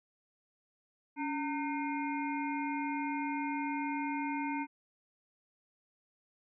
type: harmonic tone with a mistuned harmonic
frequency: 304.5 Hz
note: D#4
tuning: 37 cents flat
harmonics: 1 / 3 / 5 / 7 / 8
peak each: -35 / -37 / -48 / -43 / -46 dBFS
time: 1.16-4.67 s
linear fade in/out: 50 ms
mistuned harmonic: 1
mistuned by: -130 cents
effects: none